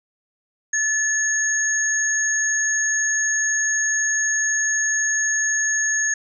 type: tone pair together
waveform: sine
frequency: 1738 / 6562 Hz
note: A6 / G#8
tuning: -22 / -22 cents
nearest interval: octave + major seventh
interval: 2300 cents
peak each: -21 dBFS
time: 0.73-6.14 s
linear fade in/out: 5 ms
effects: none